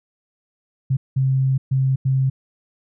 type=tone bursts at uneven times; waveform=sine; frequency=132.9 Hz; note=C3; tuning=27 cents sharp; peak=-15 dBFS; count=4; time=0.9-0.97 / 1.16-1.58 / 1.71-1.96 / 2.05-2.3 s; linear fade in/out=10 ms; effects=none